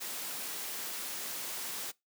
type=noise; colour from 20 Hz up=white; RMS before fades=-39 dBFS; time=0-1.92 s; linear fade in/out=20 ms; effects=noise-tail reverb RT60 0.2 s tail -23 dB re dry + high-pass 200 Hz 12 dB/octave